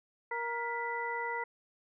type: harmonic tone with a mistuned harmonic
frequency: 470 Hz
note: A#4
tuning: 14 cents sharp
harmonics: 1 / 2 / 3 / 4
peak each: -40 / -36 / -43 / -38 dBFS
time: 0.31-1.44 s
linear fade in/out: 5 ms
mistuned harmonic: 4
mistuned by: +93 cents
effects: none